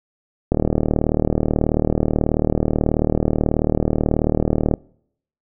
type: click train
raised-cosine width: 2 ms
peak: -3 dBFS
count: 163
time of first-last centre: 0.52-4.739 s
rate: 38.4 Hz
effects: noise-tail reverb RT60 0.7 s tail -25 dB re dry